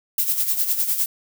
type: noise with tremolo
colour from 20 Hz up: violet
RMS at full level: -19 dBFS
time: 0.18-1.06 s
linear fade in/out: 2 ms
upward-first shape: sine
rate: 9.9 Hz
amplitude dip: 65%
effects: none